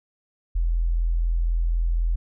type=tone; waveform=sine; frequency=42 Hz; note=E1; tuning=33 cents sharp; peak=-19 dBFS; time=0.55-2.16 s; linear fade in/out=10 ms; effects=none